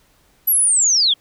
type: linear sweep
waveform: sine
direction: down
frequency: 12000 to 3136 Hz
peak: -12 dBFS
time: 0.47-1.14 s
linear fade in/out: 10 ms
effects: pink hiss -57 dBFS RMS until 1.2 s